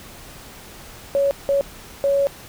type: tone bursts at uneven times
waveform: sine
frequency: 558 Hz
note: C#5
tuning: 11 cents sharp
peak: -15 dBFS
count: 3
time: 1.15-1.31 / 1.49-1.61 / 2.04-2.27 s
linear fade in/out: 0 ms
effects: pink hiss -41 dBFS RMS until 2.48 s